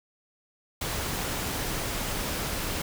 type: noise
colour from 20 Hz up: pink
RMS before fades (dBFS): -31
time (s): 0.81-2.82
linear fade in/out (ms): 5
effects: none